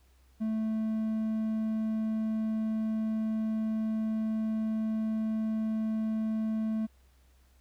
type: tone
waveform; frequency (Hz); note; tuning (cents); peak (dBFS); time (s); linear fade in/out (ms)
triangle; 219.5; A3; -4; -26; 0.4-6.87; 20
effects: added 64 Hz sine -60 dBFS peak until 7.6 s + pink hiss -69 dBFS RMS until 7.6 s